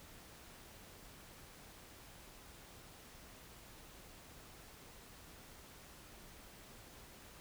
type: silence
effects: pink hiss -57 dBFS RMS until 7.4 s